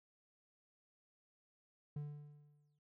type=tone with exponential decay; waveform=triangle; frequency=147.1 Hz; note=D3; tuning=3 cents sharp; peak=-37 dBFS; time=1.96-2.79 s; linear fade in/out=5 ms; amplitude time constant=180 ms; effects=none

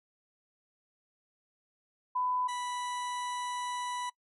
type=tone pair in turn; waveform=sine / 40% pulse; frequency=1000 / 985.7 Hz; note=B5 / B5; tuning=+21 / -4 cents; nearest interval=unison; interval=25 cents; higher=first; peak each=-28 / -33 dBFS; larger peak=first; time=2.15-2.48 / 2.48-4.1 s; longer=second; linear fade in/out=10 ms; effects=noise-tail reverb RT60 0.1 s tail -22 dB re dry + MP3 48 kbps

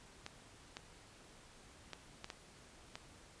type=clicks; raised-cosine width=0.2 ms; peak=-27 dBFS; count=6; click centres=0.264 / 0.769 / 1.933 / 2.244 / 2.302 / 2.955 s; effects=pink hiss -60 dBFS RMS until 3.4 s + resampled to 22050 Hz

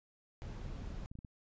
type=noise; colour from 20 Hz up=brown; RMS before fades=-44 dBFS; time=0.42-1.06 s; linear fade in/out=0 ms
type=clicks; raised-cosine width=5 ms; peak=-36 dBFS; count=11; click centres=0.663 / 0.701 / 0.788 / 0.822 / 0.905 / 0.944 / 1.034 / 1.115 / 1.154 / 1.189 / 1.248 s
effects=resampled to 16000 Hz

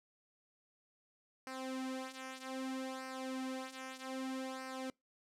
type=tone with flanger; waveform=sawtooth; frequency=261.6 Hz; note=C4; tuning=in tune; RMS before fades=-43 dBFS; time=1.47-4.9 s; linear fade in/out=0 ms; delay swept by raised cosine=0.28 to 4.08 ms; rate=0.63 Hz; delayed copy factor=-0.75; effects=noise-tail reverb RT60 0.2 s tail -26 dB re dry + low-pass 10000 Hz 12 dB/octave

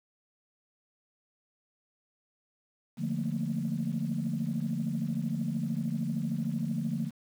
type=chord; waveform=sine; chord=Bb major seventh; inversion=first; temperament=equal; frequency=146.83 / 174.61 / 220 / 233.1 Hz; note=D3 / F3 / A3 / Bb3; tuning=0 / 0 / 0 / 0 cents; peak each=-34 dBFS; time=2.97-7.11 s; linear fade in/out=50 ms; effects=tanh soft clip ceiling -21 dBFS + 9-bit

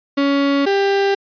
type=tone pair in turn; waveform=35% pulse; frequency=280 / 396 Hz; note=C#4 / G4; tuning=+18 / +18 cents; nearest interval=tritone; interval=600 cents; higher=second; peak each=-12 dBFS; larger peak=neither; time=0.17-0.66 / 0.66-1.15 s; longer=neither; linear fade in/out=10 ms; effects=resampled to 11025 Hz

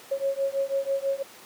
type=beating tone pair; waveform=sine; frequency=545 / 551.1 Hz; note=C#5 / C#5; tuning=-29 / -10 cents; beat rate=6.1 Hz; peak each=-27 dBFS; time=0.11-1.23 s; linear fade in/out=10 ms; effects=pink hiss -47 dBFS RMS until 1.45 s + high-pass 300 Hz 12 dB/octave

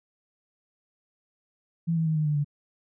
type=tone with pitch steps; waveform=sine; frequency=166.6 / 162.14 / 157.8 / 153.57 / 149.46 / 145.45 Hz; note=E3 / E3 / D#3 / D#3 / D3 / D3; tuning=+19 / -28 / +25 / -22 / +31 / -16 cents; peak=-22 dBFS; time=1.87-2.446 s; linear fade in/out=20 ms; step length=96 ms; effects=none

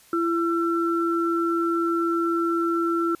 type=tone pair together; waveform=sine; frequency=336.5 / 1346 Hz; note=E4 / E6; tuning=+36 / +36 cents; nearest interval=2 octaves; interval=2400 cents; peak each=-22 / -25 dBFS; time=0.13-3.15 s; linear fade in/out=2 ms; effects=white hiss -54 dBFS RMS until 3.2 s + resampled to 32000 Hz

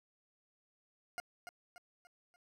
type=tone with echo; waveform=20% pulse; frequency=711 Hz; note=F5; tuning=31 cents sharp; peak=-34 dBFS; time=1.18-1.2 s; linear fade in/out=0 ms; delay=290 ms; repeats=4; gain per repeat=-7 dB; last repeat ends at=2.36 s; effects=low-pass 12000 Hz 12 dB/octave

